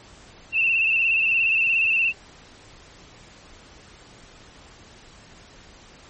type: tone with vibrato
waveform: sine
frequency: 2676 Hz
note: E7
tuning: 25 cents sharp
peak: -17 dBFS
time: 0.52-2.13 s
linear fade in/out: 50 ms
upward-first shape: square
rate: 17 Hz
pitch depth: 41 cents each way
effects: pink hiss -48 dBFS RMS until 6.09 s + MP3 32 kbps